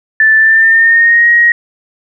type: tone with pitch glide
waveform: sine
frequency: 1760 to 1886.3 Hz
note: A6 to A#6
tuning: 0 to +20 cents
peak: -4 dBFS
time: 0.2-1.52 s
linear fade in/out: 2 ms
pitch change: +120 cents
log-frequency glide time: 0.37-1.29 s
effects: none